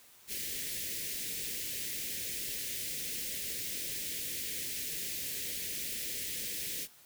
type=band-stop noise; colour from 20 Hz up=white; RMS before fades=-38 dBFS; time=0.27-6.88 s; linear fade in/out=50 ms; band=530 to 1800 Hz; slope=48 dB/octave; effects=white hiss -59 dBFS RMS until 7.05 s